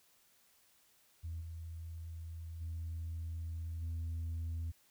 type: tone with level steps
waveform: sine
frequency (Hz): 82.41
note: E2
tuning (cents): 0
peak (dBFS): -38 / -42 / -37 / -34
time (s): 1.23-4.72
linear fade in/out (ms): 20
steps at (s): 1.4 / 2.6 / 3.81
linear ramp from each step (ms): 20
effects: tanh soft clip ceiling -35 dBFS + white hiss -69 dBFS RMS until 4.9 s